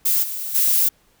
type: noise with level steps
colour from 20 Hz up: violet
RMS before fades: -18 / -28 / -17 dBFS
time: 0.05-0.89 s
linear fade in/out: 10 ms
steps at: 0.22 / 0.54 s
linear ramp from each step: 20 ms
effects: pink hiss -59 dBFS RMS until 1.2 s